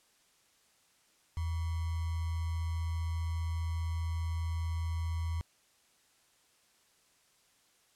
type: tone with sample-and-hold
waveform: sine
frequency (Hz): 82.41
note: E2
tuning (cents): 0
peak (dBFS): -31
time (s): 1.37-5.41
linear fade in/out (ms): 0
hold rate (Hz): 1050
effects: white hiss -68 dBFS RMS until 7.95 s + low-pass 10000 Hz 12 dB/octave